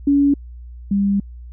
sine tone pair in turn, 282.9 / 199.44 Hz, C#4 / G3, +35 / +30 cents, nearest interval tritone, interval 605 cents, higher first, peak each -11 / -14 dBFS, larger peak first, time 0.07-0.34 / 0.91-1.2 s, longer second, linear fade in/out 5 ms, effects added 60 Hz sine -33 dBFS peak until 1.52 s

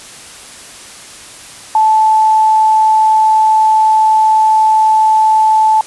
sine tone, 872 Hz, A5, 16 cents flat, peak -6 dBFS, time 1.75-5.81 s, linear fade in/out 2 ms, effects white hiss -33 dBFS RMS until 5.86 s + resampled to 24000 Hz

